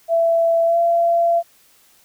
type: tone with pitch glide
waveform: sine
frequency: 667 to 680.6 Hz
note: E5 to F5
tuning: +20 to -45 cents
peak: -13 dBFS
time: 0.08-1.43 s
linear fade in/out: 50 ms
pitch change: +35 cents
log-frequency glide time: 0.65-0.78 s
effects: white hiss -54 dBFS RMS until 2.04 s